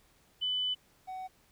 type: tone pair in turn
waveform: sine / triangle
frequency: 3000 / 750 Hz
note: F#7 / F#5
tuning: +23 / +23 cents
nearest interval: 2 octaves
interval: 2400 cents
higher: first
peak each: -29 / -36 dBFS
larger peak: first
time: 0.41-0.75 / 1.07-1.28 s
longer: first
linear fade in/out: 20 ms
effects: pink hiss -66 dBFS RMS until 1.51 s